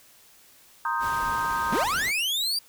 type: chord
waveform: sine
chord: C minor seventh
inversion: third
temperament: equal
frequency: 932.3 / 1046.5 / 1244.5 / 1568 Hz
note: Bb5 / C6 / Eb6 / G6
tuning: 0 / 0 / 0 / 0 cents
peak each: -28 / -32 / -29 / -31 dBFS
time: 0.85-1.84 s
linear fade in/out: 2 ms
type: noise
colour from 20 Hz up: pink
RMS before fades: -38 dBFS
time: 0.99-2.13 s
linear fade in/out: 50 ms
type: linear sweep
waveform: 40% pulse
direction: up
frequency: 146.83 to 4789 Hz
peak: -23 dBFS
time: 1.72-2.59 s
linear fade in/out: 5 ms
effects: white hiss -55 dBFS RMS until 2.68 s